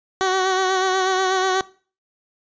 15% pulse tone with vibrato, 376.2 Hz, F#4, 29 cents sharp, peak -11 dBFS, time 0.21-1.61 s, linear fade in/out 0 ms, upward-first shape sine, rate 8.2 Hz, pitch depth 33 cents each way, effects noise-tail reverb RT60 0.4 s tail -20 dB re dry + resampled to 16000 Hz

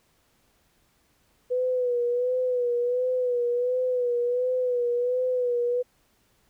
sine tone with vibrato, 493.9 Hz, B4, in tune, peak -22 dBFS, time 1.5-5.83 s, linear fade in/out 20 ms, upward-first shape sine, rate 1.4 Hz, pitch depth 50 cents each way, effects pink hiss -66 dBFS RMS until 6.49 s

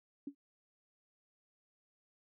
sine tone with exponential decay, 282 Hz, C#4, 30 cents sharp, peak -36 dBFS, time 0.27-0.35 s, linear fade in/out 5 ms, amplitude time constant 16 ms, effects none

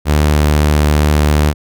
sawtooth tone, 74.8 Hz, D2, 32 cents sharp, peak -5 dBFS, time 0.05-1.54 s, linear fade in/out 50 ms, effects none

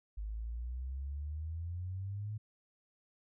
sine exponential sweep, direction up, 51.1 to 108.5 Hz, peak -37 dBFS, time 0.17-2.38 s, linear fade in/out 10 ms, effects none

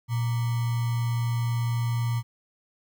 sine tone with sample-and-hold, 118 Hz, A#2, 22 cents sharp, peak -23 dBFS, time 0.08-2.23 s, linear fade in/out 50 ms, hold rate 1050 Hz, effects none

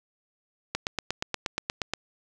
click train, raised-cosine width 0.2 ms, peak -10 dBFS, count 11, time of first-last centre 0.75-1.936 s, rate 8.43 Hz, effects none

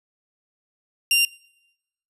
sawtooth tone, 2781 Hz, F7, 8 cents flat, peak -12 dBFS, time 1.11-1.25 s, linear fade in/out 2 ms, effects noise-tail reverb RT60 0.9 s tail -25 dB re dry + resampled to 32000 Hz

